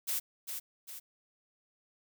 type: noise with echo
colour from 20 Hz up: blue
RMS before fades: -33 dBFS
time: 0.07-0.2 s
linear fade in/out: 20 ms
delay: 400 ms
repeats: 2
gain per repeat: -6 dB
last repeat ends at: 1 s
effects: none